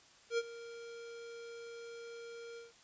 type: tone with ADSR envelope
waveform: square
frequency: 466.2 Hz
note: A#4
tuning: in tune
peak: -30 dBFS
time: 0.3-2.73 s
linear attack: 80 ms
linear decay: 40 ms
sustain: -17 dB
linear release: 160 ms
effects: white hiss -62 dBFS RMS until 2.83 s + resampled to 16000 Hz